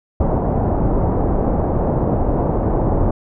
pink low-pass noise, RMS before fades -17 dBFS, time 0.2-3.11 s, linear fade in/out 5 ms, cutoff 840 Hz, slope 24 dB/octave, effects none

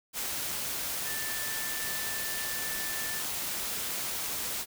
sine tone in noise, 1766 Hz, A6, 6 cents sharp, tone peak -39 dBFS, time 1.03-3.23 s, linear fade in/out 50 ms, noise white, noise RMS -34 dBFS, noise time 0.13-4.66 s, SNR -8 dB, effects none

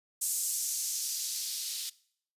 violet noise with band-pass filter sweep, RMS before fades -34 dBFS, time 0.21-1.9 s, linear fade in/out 10 ms, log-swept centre 7800 to 3900 Hz, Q 1.7, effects noise-tail reverb RT60 0.6 s tail -21 dB re dry + resampled to 32000 Hz

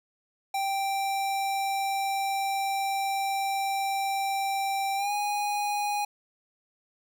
square tone with pitch glide, 784 to 824.4 Hz, G5 to G#5, 0 to -13 cents, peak -27 dBFS, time 0.54-6.05 s, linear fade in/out 5 ms, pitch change +87 cents, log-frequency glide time 4.96-5.12 s, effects none

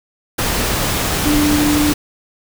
sine tone in noise, 296.4 Hz, D4, 16 cents sharp, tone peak -13 dBFS, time 1.25-1.93 s, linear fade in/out 10 ms, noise pink, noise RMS -18 dBFS, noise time 0.38-1.94 s, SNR +2 dB, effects none

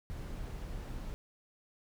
brown noise, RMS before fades -41 dBFS, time 0.1-1.14 s, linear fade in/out 0 ms, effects none

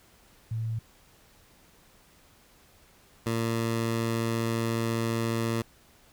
sine / 15% pulse tone pair in turn, 112.4 / 114.56 Hz, A2 / A#2, +37 / -30 cents, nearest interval unison, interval 33 cents, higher second, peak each -28 / -20 dBFS, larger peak second, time 0.51-0.79 / 3.26-5.62 s, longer second, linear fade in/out 5 ms, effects pink hiss -59 dBFS RMS until 6.12 s

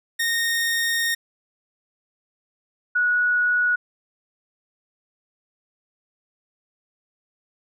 sawtooth / sine tone pair in turn, 1849 / 1462.9 Hz, A#6 / F#6, -15 / -20 cents, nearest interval major third, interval 405 cents, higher first, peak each -17 dBFS, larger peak neither, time 0.19-1.15 / 2.95-3.76 s, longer first, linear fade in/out 10 ms, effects none

